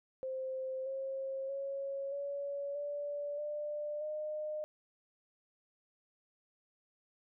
sine tone with pitch steps, 523.3 / 536.8 / 550.6 / 564.8 / 579.3 / 594.2 / 609.5 Hz, C5 / C5 / C#5 / C#5 / D5 / D5 / D#5, 0 / +44 / -12 / +32 / -24 / +20 / -36 cents, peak -36 dBFS, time 0.23-4.64 s, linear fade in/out 0 ms, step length 630 ms, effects none

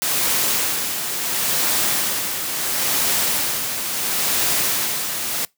white noise with tremolo, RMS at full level -19 dBFS, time 0.02-5.45 s, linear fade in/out 0 ms, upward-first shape sine, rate 0.73 Hz, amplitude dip 50%, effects noise-tail reverb RT60 0.2 s tail -25 dB re dry + high-pass 100 Hz 12 dB/octave

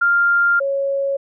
sine tone pair in turn, 1396.9 / 552.3 Hz, F6 / C#5, 0 / -6 cents, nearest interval octave + major third, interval 1606 cents, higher first, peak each -12 / -17 dBFS, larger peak first, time 0.01-0.6 / 0.6-1.17 s, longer first, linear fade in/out 10 ms, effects none

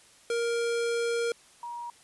square / sine tone pair in turn, 468.2 / 951.1 Hz, A#4 / A#5, +8 / +35 cents, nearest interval octave, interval 1227 cents, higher second, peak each -27 / -35 dBFS, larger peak first, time 0.3-1.32 / 1.63-1.9 s, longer first, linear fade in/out 2 ms, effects white hiss -57 dBFS RMS until 2.03 s + resampled to 24000 Hz

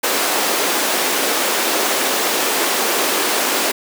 pink high-pass noise, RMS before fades -18 dBFS, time 0.03-3.72 s, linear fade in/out 10 ms, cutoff 300 Hz, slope 24 dB/octave, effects none

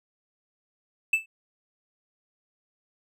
triangle tone with exponential decay, 2637 Hz, E7, in tune, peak -14 dBFS, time 1.13-1.26 s, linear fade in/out 5 ms, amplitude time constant 28 ms, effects none

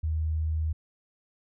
sine tone, 78.8 Hz, D#2, 23 cents sharp, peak -25 dBFS, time 0.03-0.73 s, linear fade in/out 10 ms, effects none

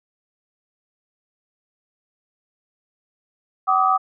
sine tone cluster, 760 / 1170 / 1259 Hz, F#5 / D6 / D#6, +46 / -7 / +20 cents, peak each -19 dBFS, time 3.67-3.98 s, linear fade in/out 20 ms, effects none

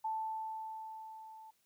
sine tone with level ramp, 880 Hz, A5, in tune, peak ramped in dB -33 to -51 dBFS, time 0.04-1.51 s, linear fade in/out 10 ms, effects white hiss -75 dBFS RMS until 1.65 s + high-pass 60 Hz 12 dB/octave

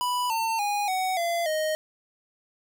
square tone with pitch steps, 987.8 / 900.6 / 821.1 / 748.6 / 682.5 / 622.3 Hz, B5 / A5 / G#5 / F#5 / F5 / D#5, 0 / +40 / -20 / +20 / -40 / 0 cents, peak -25 dBFS, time 0.01-1.75 s, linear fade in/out 0 ms, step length 290 ms, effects none

